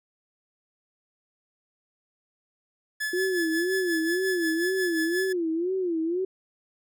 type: tone with tremolo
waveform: 45% pulse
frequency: 1720 Hz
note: A6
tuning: 40 cents flat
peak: -26 dBFS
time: 3-5.33 s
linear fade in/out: 10 ms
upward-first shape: sine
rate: 5.6 Hz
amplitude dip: 55%
type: tone with vibrato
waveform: sine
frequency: 349.2 Hz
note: F4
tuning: in tune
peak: -24 dBFS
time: 3.13-6.25 s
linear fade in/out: 5 ms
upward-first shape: sine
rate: 2 Hz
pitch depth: 150 cents each way
effects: none